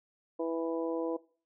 harmonic tone, 164.81 Hz, E3, in tune, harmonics 2 / 3 / 4 / 5 / 6, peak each -34 / -33 / -40 / -48 / -44 dBFS, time 0.39-1.17 s, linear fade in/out 10 ms, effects noise-tail reverb RT60 0.4 s tail -21 dB re dry

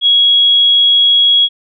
sine tone, 3322 Hz, G#7, in tune, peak -6 dBFS, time 0.01-1.49 s, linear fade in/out 50 ms, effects none

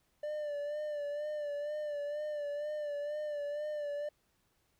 triangle tone with vibrato, 591 Hz, D5, 11 cents sharp, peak -33 dBFS, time 0.23-4.09 s, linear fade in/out 5 ms, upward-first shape sine, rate 2.1 Hz, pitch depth 43 cents each way, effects pink hiss -75 dBFS RMS until 4.79 s

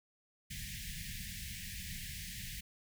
pink band-stop noise, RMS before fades -44 dBFS, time 0.5-2.61 s, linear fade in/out 10 ms, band 210 to 1700 Hz, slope 96 dB/octave, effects none

